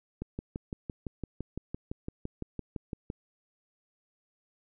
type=click train; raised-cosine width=3 ms; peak=-22 dBFS; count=18; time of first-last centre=0.22-3.101 s; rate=5.9 Hz; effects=none